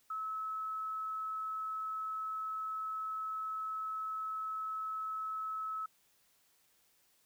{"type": "tone", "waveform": "sine", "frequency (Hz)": 1296, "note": "E6", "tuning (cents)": -30, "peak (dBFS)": -36, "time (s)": [0.1, 5.86], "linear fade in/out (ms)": 5, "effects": ["white hiss -71 dBFS RMS until 7.25 s"]}